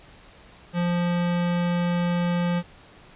square tone, 174.61 Hz, F3, in tune, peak -22 dBFS, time 0.73-2.63 s, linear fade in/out 50 ms, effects pink hiss -50 dBFS RMS until 3.15 s + resampled to 8000 Hz

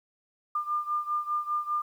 sine beating tone pair, 1200 / 1205 Hz, D6 / D6, +37 / +44 cents, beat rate 5 Hz, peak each -29 / -32 dBFS, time 0.55-1.82 s, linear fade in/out 5 ms, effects 10-bit

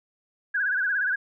sine tone with vibrato, 1568 Hz, G6, in tune, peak -22 dBFS, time 0.54-1.16 s, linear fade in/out 10 ms, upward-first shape sine, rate 17 Hz, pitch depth 110 cents each way, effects none

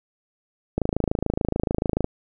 click train, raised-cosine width 2 ms, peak -8 dBFS, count 35, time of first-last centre 0.78-2.044 s, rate 26.9 Hz, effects none

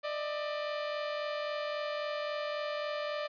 sawtooth tone pair together, 593.3 / 637 Hz, D5 / D#5, +18 / +41 cents, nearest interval minor second, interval 123 cents, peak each -30 / -39 dBFS, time 0.03-3.28 s, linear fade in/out 20 ms, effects resampled to 11025 Hz + 11-bit

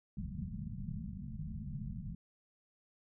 white low-pass noise, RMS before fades -42 dBFS, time 0.17-2.15 s, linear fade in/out 2 ms, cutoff 220 Hz, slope 96 dB/octave, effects none

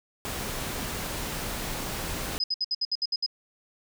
pink noise, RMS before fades -33 dBFS, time 0.25-2.38 s, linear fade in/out 0 ms
sine tone bursts, 5030 Hz, D#8, 18 cents sharp, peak -24 dBFS, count 9, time 2.4-3.263 s, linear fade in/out 5 ms, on 39 ms, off 64 ms
effects none

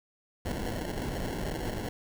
pink noise with sample-and-hold, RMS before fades -34 dBFS, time 0.45-1.89 s, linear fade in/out 2 ms, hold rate 1225 Hz, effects none

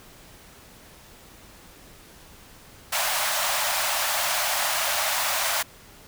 pink high-pass noise, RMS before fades -25 dBFS, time 2.92-5.63 s, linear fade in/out 10 ms, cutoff 580 Hz, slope 96 dB/octave, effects pink hiss -49 dBFS RMS until 6.07 s

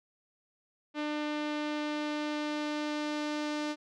sawtooth tone with low-pass filter sweep, 299.4 Hz, D4, 33 cents sharp, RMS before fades -34 dBFS, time 0.94-3.76 s, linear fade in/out 50 ms, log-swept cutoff 3400 to 5200 Hz, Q 1.2, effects none

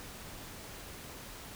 silence, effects pink hiss -47 dBFS RMS until 1.55 s

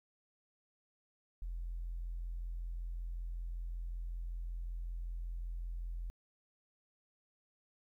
sine tone, 42.65 Hz, F1, 40 cents flat, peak -37 dBFS, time 1.42-6.1 s, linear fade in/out 0 ms, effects tanh soft clip ceiling -34 dBFS + 13-bit

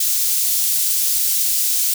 white high-pass noise, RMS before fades -18 dBFS, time 0-1.94 s, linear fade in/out 5 ms, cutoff 5000 Hz, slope 12 dB/octave, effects none

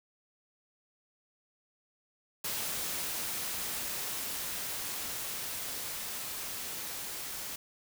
white noise with level ramp, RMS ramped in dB -35 to -40 dBFS, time 2.44-7.56 s, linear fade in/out 5 ms, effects none

